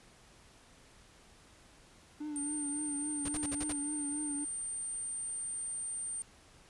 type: tone with vibrato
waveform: triangle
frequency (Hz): 293.7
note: D4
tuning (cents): 0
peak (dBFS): -35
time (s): 2.2-4.45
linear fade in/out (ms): 10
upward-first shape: triangle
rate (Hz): 3.6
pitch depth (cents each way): 64
type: tone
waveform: sine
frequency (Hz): 8870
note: C#9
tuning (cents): 0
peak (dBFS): -36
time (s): 2.36-6.22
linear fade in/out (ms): 0
type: noise bursts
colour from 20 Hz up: pink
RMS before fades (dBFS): -40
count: 6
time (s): 3.25-3.726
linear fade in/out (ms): 5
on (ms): 36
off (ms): 52
effects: pink hiss -60 dBFS RMS until 6.69 s + resampled to 24000 Hz